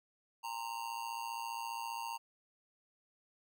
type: tone with amplitude modulation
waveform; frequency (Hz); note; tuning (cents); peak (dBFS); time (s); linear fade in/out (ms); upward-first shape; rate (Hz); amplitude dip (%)
square; 924; A#5; -16; -36; 0.43-2.18; 20; sine; 115; 80
effects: none